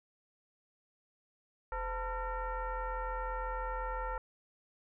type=tone with frequency modulation; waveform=sine; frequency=426.1 Hz; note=G#4; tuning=44 cents sharp; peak=-34 dBFS; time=1.72-4.18 s; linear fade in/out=2 ms; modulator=469 Hz; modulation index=2.3; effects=none